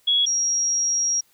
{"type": "tone pair in turn", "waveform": "sine", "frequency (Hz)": [3347, 5645], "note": ["G#7", "F8"], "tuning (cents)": [13, 18], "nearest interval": "major sixth", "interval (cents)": 905, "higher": "second", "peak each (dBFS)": [-16, -19], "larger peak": "first", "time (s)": [[0.07, 0.26], [0.26, 1.21]], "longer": "second", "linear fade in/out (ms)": 10, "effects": ["white hiss -61 dBFS RMS until 1.33 s"]}